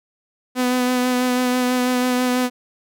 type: tone with vibrato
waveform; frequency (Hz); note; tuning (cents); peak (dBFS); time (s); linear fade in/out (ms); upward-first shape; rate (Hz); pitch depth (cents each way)
sawtooth; 250.4; B3; +24; -13; 0.55-2.5; 50; sine; 6.1; 17
effects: none